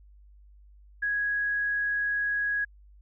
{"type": "tone", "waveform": "sine", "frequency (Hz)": 1661.2, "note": "G#6", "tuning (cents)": 0, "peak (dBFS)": -25, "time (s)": [1.02, 2.65], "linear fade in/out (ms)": 10, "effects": ["added 50 Hz sine -51 dBFS peak until 3.01 s"]}